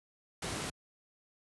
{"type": "noise", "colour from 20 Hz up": "pink", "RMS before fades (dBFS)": -37, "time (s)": [0.42, 0.7], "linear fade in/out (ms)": 5, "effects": ["high-pass 80 Hz 12 dB/octave", "resampled to 24000 Hz"]}